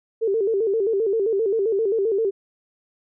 sine tone with vibrato, 420.7 Hz, G#4, 22 cents sharp, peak -18 dBFS, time 0.21-2.31 s, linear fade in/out 20 ms, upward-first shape square, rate 7.6 Hz, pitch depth 120 cents each way, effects none

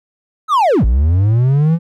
triangle linear two-way sweep, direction down then up, 1327 to 51.9 to 171 Hz, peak -7 dBFS, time 0.48-1.79 s, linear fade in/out 50 ms, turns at 0.85 s, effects none

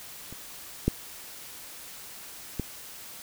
clicks, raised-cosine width 3 ms, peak -29 / -9 / -16 dBFS, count 3, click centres 0.326 / 0.88 / 2.597 s, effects white hiss -44 dBFS RMS until 3.22 s

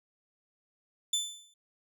25% pulse tone with exponential decay, 3520 Hz, A7, in tune, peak -21 dBFS, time 1.13-1.54 s, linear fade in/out 5 ms, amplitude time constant 88 ms, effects none

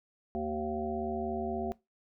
harmonic tone, 76.3 Hz, D#2, 33 cents flat, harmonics 1 / 3 / 5 / 7 / 9 / 10, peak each -43 / -36 / -36 / -45 / -37 / -44 dBFS, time 0.35-1.72 s, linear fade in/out 0 ms, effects noise-tail reverb RT60 0.2 s tail -20 dB re dry

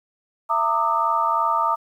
sine tone cluster, 669 / 915 / 1193 / 1276 Hz, E5 / A#5 / D6 / D#6, +25 / -32 / +27 / +43 cents, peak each -28 / -22 / -21 / -26 dBFS, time 0.49-1.76 s, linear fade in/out 20 ms, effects 9-bit

